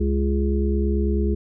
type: harmonic tone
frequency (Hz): 69.2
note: C#2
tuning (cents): -2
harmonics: 1 / 3 / 5 / 6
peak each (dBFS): -20 / -25 / -27 / -28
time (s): 0-1.35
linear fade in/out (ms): 10
effects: none